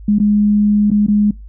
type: tone with dropouts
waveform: sine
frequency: 207.7 Hz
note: G#3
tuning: in tune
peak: -9 dBFS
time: 0.08-1.31 s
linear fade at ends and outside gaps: 5 ms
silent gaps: 0.186-0.199 / 0.904-0.914 / 1.065-1.082 s
effects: noise-tail reverb RT60 0.2 s tail -23 dB re dry + added 51 Hz sine -31 dBFS peak until 1.48 s